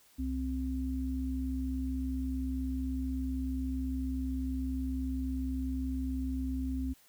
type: tone pair together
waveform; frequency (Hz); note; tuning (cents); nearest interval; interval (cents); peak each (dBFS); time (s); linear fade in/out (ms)
sine; 65.27 / 261.6; C2 / C4; -4 / 0; 2 octaves; 2404; -34 / -34; 0.18-6.94; 20
effects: white hiss -63 dBFS RMS until 7.08 s